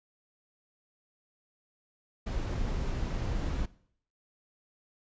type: noise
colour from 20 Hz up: brown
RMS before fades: -32 dBFS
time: 2.26-3.66 s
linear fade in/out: 10 ms
effects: noise-tail reverb RT60 0.6 s tail -19 dB re dry + resampled to 16000 Hz